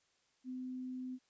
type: tone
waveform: sine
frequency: 255.2 Hz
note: C4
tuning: 43 cents flat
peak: -40 dBFS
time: 0.44-1.19 s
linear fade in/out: 50 ms
effects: white hiss -75 dBFS RMS until 1.29 s + resampled to 16000 Hz